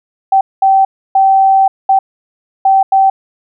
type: tone bursts at uneven times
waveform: sine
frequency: 774 Hz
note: G5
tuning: 22 cents flat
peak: -5 dBFS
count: 6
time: 0.32-0.41 / 0.62-0.85 / 1.15-1.68 / 1.89-1.99 / 2.65-2.83 / 2.92-3.1 s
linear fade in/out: 5 ms
effects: none